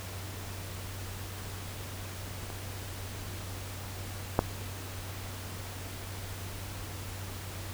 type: clicks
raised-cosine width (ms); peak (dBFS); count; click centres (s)
1; -25 / -8; 2; 2.502 / 4.391
effects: added 95 Hz sine -40 dBFS peak until 7.73 s + pink hiss -43 dBFS RMS until 7.73 s